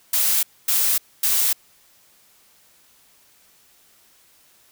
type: noise bursts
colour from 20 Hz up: blue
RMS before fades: -19 dBFS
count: 3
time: 0.13-1.53 s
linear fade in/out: 5 ms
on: 300 ms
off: 250 ms
effects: white hiss -56 dBFS RMS until 4.71 s